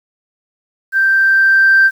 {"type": "tone with level ramp", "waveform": "sine", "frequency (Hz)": 1568, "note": "G6", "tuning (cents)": 0, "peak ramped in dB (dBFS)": [-9, -4], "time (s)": [0.92, 1.91], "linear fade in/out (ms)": 50, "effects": ["tanh soft clip ceiling -2 dBFS", "7-bit"]}